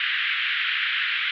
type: band-pass noise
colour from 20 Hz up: pink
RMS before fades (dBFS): -25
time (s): 0-1.31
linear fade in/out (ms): 2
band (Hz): 1500 to 3400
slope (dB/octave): 48
effects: none